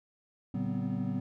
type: tone cluster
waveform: triangle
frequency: 115.8 / 143.4 / 190.2 / 246.2 / 258.9 Hz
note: A#2 / D3 / F#3 / B3 / C4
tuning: -11 / -41 / +48 / -5 / -18 cents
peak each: -36 / -37 / -32 / -34 / -38 dBFS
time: 0.54-1.2 s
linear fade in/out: 5 ms
effects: none